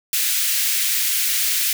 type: high-pass noise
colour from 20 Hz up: white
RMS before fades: -20 dBFS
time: 0.13-1.73 s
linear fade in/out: 2 ms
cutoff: 1800 Hz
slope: 24 dB/octave
effects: none